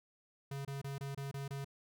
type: tone bursts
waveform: square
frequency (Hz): 138.59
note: C#3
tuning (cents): 0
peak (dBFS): -40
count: 7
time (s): 0.51-1.646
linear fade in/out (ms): 5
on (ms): 140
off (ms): 26
effects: none